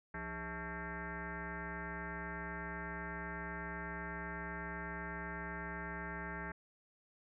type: tone with frequency modulation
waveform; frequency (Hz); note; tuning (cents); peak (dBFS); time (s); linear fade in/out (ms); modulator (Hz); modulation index
sine; 880; A5; 0; -40; 0.14-6.52; 5; 236; 4.4
effects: none